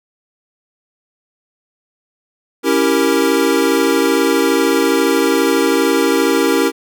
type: chord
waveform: square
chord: C# diminished seventh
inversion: none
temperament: equal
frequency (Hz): 277.2 / 329.6 / 392 / 466.2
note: C#4 / E4 / G4 / Bb4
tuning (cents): 0 / 0 / 0 / 0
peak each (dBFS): -18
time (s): 2.63-6.72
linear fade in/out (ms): 50
effects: none